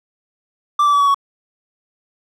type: tone with pitch steps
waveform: triangle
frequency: 1174.7 / 1159.9 / 1145.2 / 1130.8 / 1116.5 Hz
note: D6 / D6 / D6 / C#6 / C#6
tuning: 0 / -22 / -44 / +34 / +12 cents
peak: -9 dBFS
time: 0.79-1.145 s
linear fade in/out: 5 ms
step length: 71 ms
effects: none